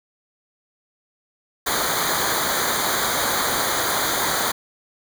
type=noise with comb filter; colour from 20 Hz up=pink; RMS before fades=-22 dBFS; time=1.66-4.52 s; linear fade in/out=10 ms; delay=0.37 ms; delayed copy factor=-0.95; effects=none